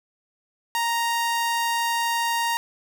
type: tone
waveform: sawtooth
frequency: 932.3 Hz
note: A#5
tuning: in tune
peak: -18 dBFS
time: 0.75-2.57 s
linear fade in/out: 0 ms
effects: none